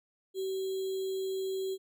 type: tone with sample-and-hold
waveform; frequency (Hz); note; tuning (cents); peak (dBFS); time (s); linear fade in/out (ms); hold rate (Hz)
sine; 381.7; G4; -46; -31; 0.34-1.78; 50; 3675
effects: none